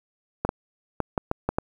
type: clicks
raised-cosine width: 1 ms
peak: -9 dBFS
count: 7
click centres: 0.45 / 0.491 / 1.003 / 1.178 / 1.314 / 1.49 / 1.585 s
effects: 8-bit